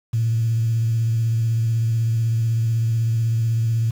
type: tone with vibrato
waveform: sine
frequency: 114 Hz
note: A#2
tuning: 38 cents flat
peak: -16 dBFS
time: 0.13-3.91 s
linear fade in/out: 10 ms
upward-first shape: sine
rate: 16 Hz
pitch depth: 34 cents each way
effects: tanh soft clip ceiling -12 dBFS + 7-bit